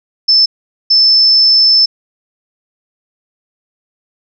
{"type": "tone bursts at uneven times", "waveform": "sine", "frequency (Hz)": 5274, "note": "E8", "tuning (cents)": 0, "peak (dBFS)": -5, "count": 2, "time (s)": [[0.28, 0.46], [0.9, 1.86]], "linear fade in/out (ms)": 10, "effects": []}